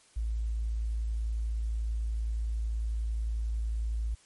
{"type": "tone with tanh clipping", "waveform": "triangle", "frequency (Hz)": 55.5, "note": "A1", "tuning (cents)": 16, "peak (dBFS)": -28, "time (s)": [0.16, 4.15], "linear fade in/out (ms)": 10, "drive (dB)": 3, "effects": ["white hiss -61 dBFS RMS until 4.25 s", "MP3 48 kbps"]}